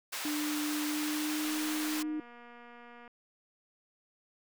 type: high-pass noise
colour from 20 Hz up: pink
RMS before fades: -38 dBFS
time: 0.12-2.03 s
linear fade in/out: 10 ms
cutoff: 1000 Hz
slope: 12 dB/octave
type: tone with pitch glide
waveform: sine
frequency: 299.4 to 306.6 Hz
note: D4 to D#4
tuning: +33 to -25 cents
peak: -32 dBFS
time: 0.25-2.2 s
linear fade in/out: 2 ms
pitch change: +42 cents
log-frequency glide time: 0.81-1.56 s
type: click train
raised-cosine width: 0.5 ms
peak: -38 dBFS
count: 390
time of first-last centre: 1.45-3.078 s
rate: 239 Hz
effects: none